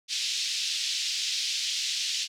white band-pass noise, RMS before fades -30 dBFS, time 0.08-2.28 s, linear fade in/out 50 ms, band 2800 to 5600 Hz, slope 24 dB/octave, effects none

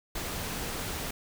pink noise, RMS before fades -35 dBFS, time 0.15-1.11 s, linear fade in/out 5 ms, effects none

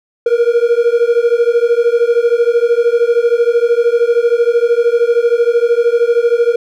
triangle beating tone pair, 466.2 / 479.2 Hz, A#4 / A#4, 0 / +48 cents, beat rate 13 Hz, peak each -10 dBFS, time 0.26-6.56 s, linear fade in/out 5 ms, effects none

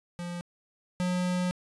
square tone pair in turn, 174.61 / 180.45 Hz, F3 / F#3, 0 / -43 cents, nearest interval minor second, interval 57 cents, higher second, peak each -34 / -27 dBFS, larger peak second, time 0.19-0.41 / 1-1.51 s, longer second, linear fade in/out 0 ms, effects resampled to 24000 Hz + 9-bit

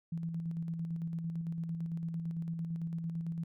sine tone with tremolo, 166 Hz, E3, 12 cents sharp, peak -33 dBFS, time 0.12-3.44 s, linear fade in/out 5 ms, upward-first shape square, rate 8.9 Hz, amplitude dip 35%, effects none

